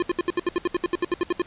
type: tone bursts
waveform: square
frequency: 351.5 Hz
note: F4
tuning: 11 cents sharp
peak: -20 dBFS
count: 16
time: 0-1.419 s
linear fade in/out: 2 ms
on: 24 ms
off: 69 ms
effects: pink hiss -48 dBFS RMS until 1.46 s + resampled to 8000 Hz